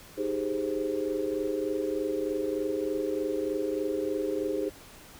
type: chord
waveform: sine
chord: Ab major seventh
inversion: second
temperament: equal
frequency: 311.1 / 392 / 415.3 / 523.3 Hz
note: Eb4 / G4 / Ab4 / C5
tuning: 0 / 0 / 0 / 0 cents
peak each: -33 / -33 / -32 / -34 dBFS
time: 0.17-4.7 s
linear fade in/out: 20 ms
effects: pink hiss -50 dBFS RMS until 5.19 s